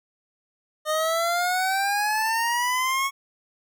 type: exponential sweep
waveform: 25% pulse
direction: up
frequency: 610 to 1108.7 Hz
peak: -18 dBFS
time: 0.85-3.11 s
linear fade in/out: 50 ms
effects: none